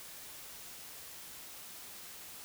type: silence
effects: white hiss -49 dBFS RMS until 2.44 s